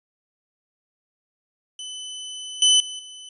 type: tone with level steps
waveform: sawtooth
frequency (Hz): 3016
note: F#7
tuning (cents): +32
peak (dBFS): -29 / -10 / -28 / -35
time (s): 1.79-3.29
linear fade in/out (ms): 2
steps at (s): 2.62 / 2.8 / 2.99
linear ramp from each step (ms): 2
effects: resampled to 24000 Hz